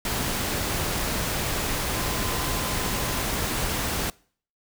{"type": "tone in noise", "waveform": "sine", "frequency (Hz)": 1024, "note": "C6", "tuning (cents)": -38, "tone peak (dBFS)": -37, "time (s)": [1.94, 3.23], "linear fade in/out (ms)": 2, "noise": "pink", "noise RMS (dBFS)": -27, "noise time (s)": [0.05, 4.1], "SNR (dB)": -13, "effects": ["noise-tail reverb RT60 0.5 s tail -24 dB re dry"]}